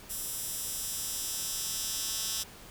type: tone with high-pass filter sweep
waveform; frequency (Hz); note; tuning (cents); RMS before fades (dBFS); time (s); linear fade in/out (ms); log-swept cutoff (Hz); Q
10% pulse; 220; A3; 0; -35; 0.09-2.44; 20; 9200 to 5100; 1.1
effects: pink hiss -50 dBFS RMS until 2.7 s